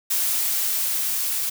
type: noise with level ramp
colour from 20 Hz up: blue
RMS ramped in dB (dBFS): -22 to -25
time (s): 0.1-1.5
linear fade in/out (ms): 10
effects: none